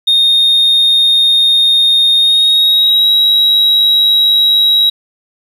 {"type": "tone with pitch glide", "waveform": "sine", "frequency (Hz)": [3688, 3851], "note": ["A#7", "B7"], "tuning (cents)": [-19, -44], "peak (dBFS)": -4, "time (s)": [0.07, 4.9], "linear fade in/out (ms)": 10, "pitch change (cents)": 75, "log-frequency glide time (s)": [2.17, 3.08], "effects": ["tanh soft clip ceiling -5 dBFS", "7-bit"]}